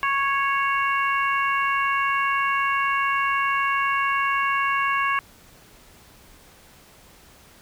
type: harmonic tone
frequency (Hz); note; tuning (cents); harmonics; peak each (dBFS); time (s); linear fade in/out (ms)
553; C#5; -4; 2 / 3 / 4 / 5; -22 / -26 / -28 / -30; 0.03-5.19; 0
effects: pink hiss -51 dBFS RMS until 7.61 s

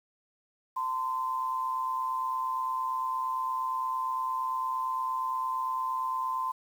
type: tone pair together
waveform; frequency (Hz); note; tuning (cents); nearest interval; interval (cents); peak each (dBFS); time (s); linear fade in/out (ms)
sine; 903.3 / 1032; A5 / C6; +45 / -24; major second; 231; -36 / -29; 0.76-6.52; 10
effects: 9-bit

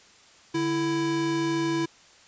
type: tone pair together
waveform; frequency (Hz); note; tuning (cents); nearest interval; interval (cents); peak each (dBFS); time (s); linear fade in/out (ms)
square; 146.83 / 331.6; D3 / E4; 0 / +10; octave + major second; 1410; -34 / -25; 0.54-1.86; 10
effects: white hiss -54 dBFS RMS until 2.27 s + resampled to 16000 Hz

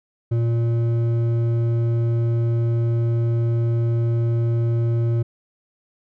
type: tone with hard clipping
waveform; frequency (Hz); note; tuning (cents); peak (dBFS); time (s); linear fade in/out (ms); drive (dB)
sine; 116.54; A#2; 0; -19; 0.31-5.23; 10; 8
effects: none

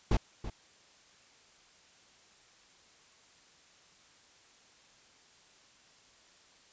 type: noise with echo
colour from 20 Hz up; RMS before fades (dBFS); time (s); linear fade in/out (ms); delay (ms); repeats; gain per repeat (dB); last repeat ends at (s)
brown; -25; 0.11-0.17; 5; 330; 1; -13; 0.5
effects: white hiss -61 dBFS RMS until 6.72 s + resampled to 16000 Hz

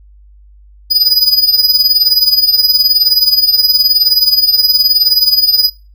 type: tone with tremolo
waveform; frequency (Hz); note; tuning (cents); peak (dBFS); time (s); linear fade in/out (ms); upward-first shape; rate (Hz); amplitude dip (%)
square; 4951; D#8; -9; -4; 0.9-5.7; 20; triangle; 19; 85
effects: noise-tail reverb RT60 0.4 s tail -26 dB re dry + added 50 Hz sine -38 dBFS peak until 5.94 s

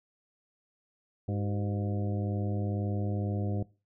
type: harmonic tone with a mistuned harmonic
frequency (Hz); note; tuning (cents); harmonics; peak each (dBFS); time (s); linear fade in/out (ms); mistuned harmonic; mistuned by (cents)
102; G#2; -31; 1 / 2 / 3 / 4 / 5 / 6 / 7; -30 / -36 / -40 / -42 / -44 / -46 / -47; 1.28-3.63; 5; 4; -93
effects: noise-tail reverb RT60 0.3 s tail -20 dB re dry

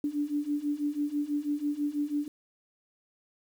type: beating tone pair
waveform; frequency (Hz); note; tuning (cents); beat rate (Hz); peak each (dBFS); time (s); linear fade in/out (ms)
sine; 288.9 / 295; D4 / D4; -28 / +8; 6.1; -32 / -30; 0.04-2.28; 2
effects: 9-bit

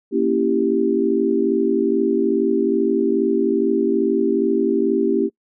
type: chord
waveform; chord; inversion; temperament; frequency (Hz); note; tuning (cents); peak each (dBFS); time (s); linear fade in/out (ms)
sine; A# diminished seventh; none; equal; 233.1 / 277.2 / 329.6 / 392; A#3 / C#4 / E4 / G4; 0 / 0 / 0 / 0; -22 / -22 / -21 / -19; 0.11-5.3; 50
effects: noise-tail reverb RT60 0.1 s tail -24 dB re dry

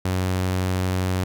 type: tone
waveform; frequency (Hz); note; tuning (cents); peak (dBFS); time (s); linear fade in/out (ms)
sawtooth; 92.5; F#2; 0; -17; 0.05-1.24; 5
effects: none

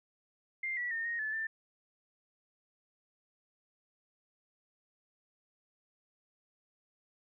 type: tone with pitch steps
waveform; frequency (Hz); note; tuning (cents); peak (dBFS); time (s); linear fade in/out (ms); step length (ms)
sine; 2099 / 1944 / 1826 / 1866 / 1734 / 1781; C7 / B6 / A#6 / A#6 / A6 / A6; +5 / -28 / -36 / +1 / -26 / +21; -33; 0.63-1.47; 5; 140
effects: none

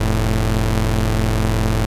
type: tone pair together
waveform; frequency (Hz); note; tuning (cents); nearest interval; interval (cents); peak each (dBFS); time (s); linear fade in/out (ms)
sawtooth; 43.1 / 110; F1 / A2; -22 / 0; octave + major third; 1622; -14; 0-1.86; 10
effects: resampled to 32000 Hz

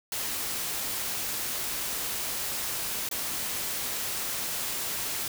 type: noise with dropouts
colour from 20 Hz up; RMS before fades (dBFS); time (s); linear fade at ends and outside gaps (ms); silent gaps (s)
white; -32; 0.12-5.28; 2; 3.089-3.112
effects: none

